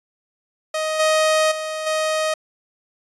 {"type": "tone with level steps", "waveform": "sawtooth", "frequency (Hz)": 626, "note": "D#5", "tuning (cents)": 10, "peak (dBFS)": [-17, -11, -21, -15], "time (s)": [0.74, 2.34], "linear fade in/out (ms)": 5, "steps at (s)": [0.99, 1.51, 1.86], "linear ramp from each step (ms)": 10, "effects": ["resampled to 24000 Hz"]}